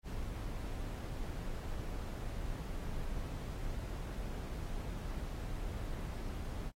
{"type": "noise", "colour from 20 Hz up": "brown", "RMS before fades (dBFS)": -40, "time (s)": [0.03, 6.72], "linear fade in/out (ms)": 50, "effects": ["AAC 48 kbps"]}